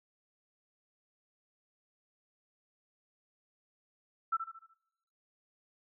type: tone with echo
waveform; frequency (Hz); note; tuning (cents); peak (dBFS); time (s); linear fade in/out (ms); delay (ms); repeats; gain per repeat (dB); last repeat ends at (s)
sine; 1331; E6; +16; -27; 4.32-4.37; 10; 74; 5; -7; 4.74
effects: noise-tail reverb RT60 0.9 s tail -24 dB re dry